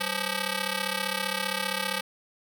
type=ring-modulated tone; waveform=5% pulse; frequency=349.2 Hz; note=F4; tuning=in tune; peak=-13 dBFS; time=0-2.01 s; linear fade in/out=10 ms; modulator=157 Hz; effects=none